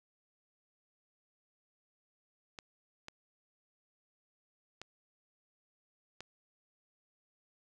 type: clicks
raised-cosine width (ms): 0.2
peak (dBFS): -27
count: 4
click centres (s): 2.588 / 3.084 / 4.816 / 6.206
effects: none